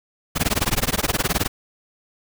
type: noise with tremolo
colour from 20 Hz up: pink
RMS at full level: -18 dBFS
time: 0.35-1.48 s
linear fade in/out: 20 ms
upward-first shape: sine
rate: 19 Hz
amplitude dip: 100%
effects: none